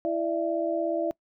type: tone cluster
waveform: sine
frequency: 332.5 / 592 / 669 Hz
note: E4 / D5 / E5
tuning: +15 / +14 / +25 cents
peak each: -29 dBFS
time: 0.05-1.11 s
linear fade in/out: 0 ms
effects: noise-tail reverb RT60 0.1 s tail -24 dB re dry